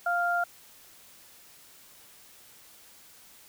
sine tone pair together, 698.5 / 1396.9 Hz, F5 / F6, 0 / 0 cents, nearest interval octave, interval 1200 cents, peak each -27 dBFS, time 0.06-0.44 s, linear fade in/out 5 ms, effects white hiss -54 dBFS RMS until 3.48 s

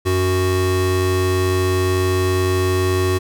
square tone pair together, 92.76 / 370 Hz, F#2 / F#4, +5 / 0 cents, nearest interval 2 octaves, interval 2395 cents, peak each -19 dBFS, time 0.05-3.19 s, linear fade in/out 20 ms, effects none

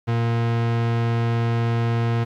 40% pulse tone, 116.4 Hz, A#2, 2 cents flat, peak -18 dBFS, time 0.07-2.25 s, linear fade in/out 20 ms, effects low-pass 3000 Hz 12 dB/octave + 9-bit

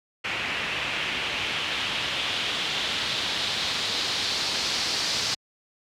white noise with low-pass filter sweep, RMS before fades -28 dBFS, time 0.24-5.35 s, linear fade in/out 10 ms, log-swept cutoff 2500 to 4800 Hz, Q 2.4, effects high-pass 60 Hz 12 dB/octave

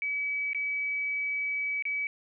sine tone with dropouts, 2284 Hz, D7, 49 cents flat, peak -28 dBFS, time 0.02-2.07 s, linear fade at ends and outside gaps 1 ms, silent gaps 0.532-0.547 / 1.824-1.853 s, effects none

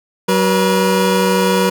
25% pulse tone pair together, 188 / 483.1 Hz, F#3 / B4, +28 / -38 cents, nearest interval octave + major third, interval 1634 cents, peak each -11 dBFS, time 0.28-1.7 s, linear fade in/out 10 ms, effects none

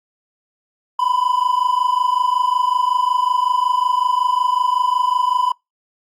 triangle tone pair together, 985.6 / 1011 Hz, B5 / B5, -4 / +40 cents, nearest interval unison, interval 44 cents, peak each -16 dBFS, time 0.99-5.52 s, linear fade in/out 5 ms, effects noise-tail reverb RT60 0.2 s tail -26 dB re dry + Opus 48 kbps

